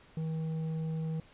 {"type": "tone with tanh clipping", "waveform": "sine", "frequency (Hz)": 159.9, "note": "D#3", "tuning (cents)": 48, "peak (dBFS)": -33, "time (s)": [0.17, 1.2], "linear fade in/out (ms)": 2, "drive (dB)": 7, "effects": ["pink hiss -59 dBFS RMS until 1.33 s", "resampled to 8000 Hz"]}